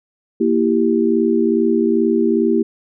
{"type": "chord", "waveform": "sine", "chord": "E diminished", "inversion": "second", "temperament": "equal", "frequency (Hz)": [233.1, 329.6, 392], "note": ["Bb3", "E4", "G4"], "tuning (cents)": [0, 0, 0], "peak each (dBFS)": -17, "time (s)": [0.4, 2.63], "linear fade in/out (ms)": 10, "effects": []}